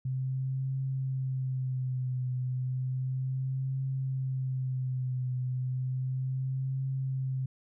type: tone with vibrato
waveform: sine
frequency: 130 Hz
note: C3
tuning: 11 cents flat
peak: -29 dBFS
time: 0.05-7.46 s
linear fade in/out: 5 ms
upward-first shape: triangle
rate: 0.33 Hz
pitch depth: 47 cents each way
effects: none